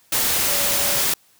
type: tone in noise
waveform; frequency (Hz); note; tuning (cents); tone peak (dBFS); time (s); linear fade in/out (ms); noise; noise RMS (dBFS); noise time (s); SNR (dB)
sine; 569; C#5; +45; -31; 0.48-1.01; 5; white; -20; 0.12-1.14; -14
effects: white hiss -57 dBFS RMS until 1.39 s